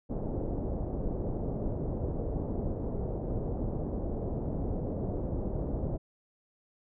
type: low-pass noise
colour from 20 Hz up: pink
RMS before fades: -33 dBFS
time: 0.09-5.98 s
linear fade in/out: 20 ms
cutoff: 610 Hz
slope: 24 dB/octave
effects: none